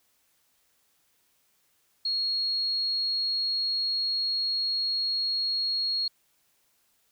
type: tone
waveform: sine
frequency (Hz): 4300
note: C8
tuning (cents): +47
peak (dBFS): -25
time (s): 2.05-6.08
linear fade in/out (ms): 5
effects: white hiss -69 dBFS RMS until 7.11 s